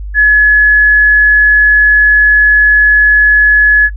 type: tone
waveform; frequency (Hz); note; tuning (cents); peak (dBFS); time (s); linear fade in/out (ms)
sine; 1700; G#6; +40; -3; 0.14-3.9; 50
effects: noise-tail reverb RT60 0.1 s tail -26 dB re dry + added 50 Hz sine -19 dBFS peak until 3.96 s